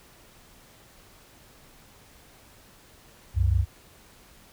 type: tone pair together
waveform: sine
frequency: 67.01 / 94 Hz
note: C2 / F#2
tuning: +42 / +28 cents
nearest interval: tritone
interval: 586 cents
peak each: -22 dBFS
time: 3.34-3.66 s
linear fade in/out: 50 ms
effects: pink hiss -54 dBFS RMS until 4.52 s